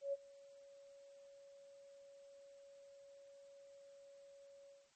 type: tone with ADSR envelope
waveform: sine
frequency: 558 Hz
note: C#5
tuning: 11 cents sharp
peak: -35 dBFS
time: 0.01-4.91 s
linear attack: 120 ms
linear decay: 30 ms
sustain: -23 dB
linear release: 210 ms
effects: white hiss -73 dBFS RMS until 4.95 s + MP3 32 kbps